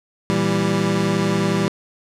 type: chord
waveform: 25% pulse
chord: E diminished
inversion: second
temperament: equal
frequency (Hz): 116.54 / 164.81 / 196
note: Bb2 / E3 / G3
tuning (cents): 0 / 0 / 0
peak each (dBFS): -22 / -18 / -16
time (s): 0.3-1.68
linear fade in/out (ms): 0
effects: low-pass 8000 Hz 12 dB/octave